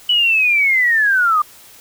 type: linear sweep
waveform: sine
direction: down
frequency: 2976 to 1181 Hz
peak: -11 dBFS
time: 0.09-1.42 s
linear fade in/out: 5 ms
effects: white hiss -43 dBFS RMS until 1.8 s